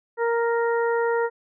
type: harmonic tone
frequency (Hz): 466.2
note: A#4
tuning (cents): 0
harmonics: 1 / 2 / 3 / 4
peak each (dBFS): -21 / -27 / -31 / -33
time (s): 0.17-1.3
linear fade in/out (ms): 50
effects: none